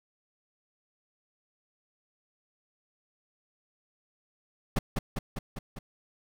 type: noise with echo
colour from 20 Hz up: brown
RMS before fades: -24 dBFS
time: 4.76-4.79 s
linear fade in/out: 5 ms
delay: 200 ms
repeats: 5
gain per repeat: -3 dB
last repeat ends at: 5.79 s
effects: none